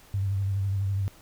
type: tone with vibrato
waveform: sine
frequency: 98 Hz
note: G2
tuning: in tune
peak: -24 dBFS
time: 0.14-1.08 s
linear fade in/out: 0 ms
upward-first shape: sine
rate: 12 Hz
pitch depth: 40 cents each way
effects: pink hiss -54 dBFS RMS until 1.21 s